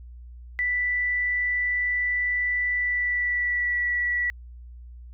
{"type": "tone with pitch glide", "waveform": "sine", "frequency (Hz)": [1975.5, 1947.2], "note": ["B6", "B6"], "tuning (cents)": [0, -25], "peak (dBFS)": -22, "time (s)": [0.59, 4.3], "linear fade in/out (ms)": 0, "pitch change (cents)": -25, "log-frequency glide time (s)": [2.73, 3.88], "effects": ["added 60 Hz sine -40 dBFS peak until 5.13 s"]}